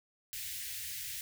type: band-stop noise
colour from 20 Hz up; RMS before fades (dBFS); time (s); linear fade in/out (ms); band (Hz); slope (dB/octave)
white; -41; 0.33-1.21; 0; 130 to 1700; 48
effects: none